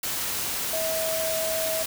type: tone in noise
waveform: sine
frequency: 644 Hz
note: E5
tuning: 41 cents flat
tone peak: -27 dBFS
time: 0.73-1.83 s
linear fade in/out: 5 ms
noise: white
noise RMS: -29 dBFS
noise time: 0.03-1.86 s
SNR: -1 dB
effects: none